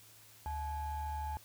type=ring-modulated tone; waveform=triangle; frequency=392.8 Hz; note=G4; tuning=4 cents sharp; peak=-31 dBFS; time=0.46-1.37 s; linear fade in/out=0 ms; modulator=467 Hz; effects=added 108 Hz sine -66 dBFS peak until 1.44 s + white hiss -59 dBFS RMS until 1.44 s